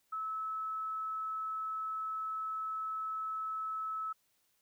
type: tone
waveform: sine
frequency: 1300 Hz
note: E6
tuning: 24 cents flat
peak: -35 dBFS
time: 0.12-4.13 s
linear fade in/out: 10 ms
effects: white hiss -75 dBFS RMS until 4.61 s